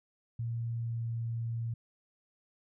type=tone with pitch glide; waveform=sine; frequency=116.4 to 115.6 Hz; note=A#2 to A#2; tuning=-2 to -14 cents; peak=-32 dBFS; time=0.39-1.74 s; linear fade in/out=5 ms; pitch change=-12 cents; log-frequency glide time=0.77-1.04 s; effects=none